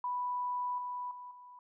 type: tone with level steps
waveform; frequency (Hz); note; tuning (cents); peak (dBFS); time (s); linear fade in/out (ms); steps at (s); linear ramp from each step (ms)
sine; 987.8; B5; 0; -32 / -36 / -44 / -50; 0.04-1.59; 2; 0.78 / 1.11 / 1.31; 2
effects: none